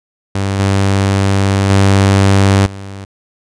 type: tone with level steps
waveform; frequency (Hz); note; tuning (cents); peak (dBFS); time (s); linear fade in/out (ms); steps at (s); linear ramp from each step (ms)
sawtooth; 98; G2; 0; -10 / -6 / -3 / -22; 0.35-3.05; 5; 0.59 / 1.7 / 2.66; 2
effects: resampled to 22050 Hz